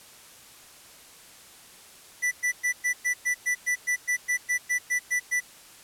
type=tone bursts; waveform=square; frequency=1975.5 Hz; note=B6; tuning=in tune; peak=-23 dBFS; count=16; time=2.22-5.406 s; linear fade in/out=20 ms; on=96 ms; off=110 ms; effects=white hiss -50 dBFS RMS until 5.83 s + low-pass 12000 Hz 12 dB/octave